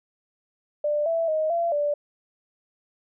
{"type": "tone with pitch steps", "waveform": "sine", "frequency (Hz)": [593, 662, 625, 680, 585], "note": ["D5", "E5", "D#5", "F5", "D5"], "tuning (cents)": [17, 7, 8, -46, -7], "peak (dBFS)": -21, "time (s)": [0.84, 1.94], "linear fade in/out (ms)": 5, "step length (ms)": 220, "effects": []}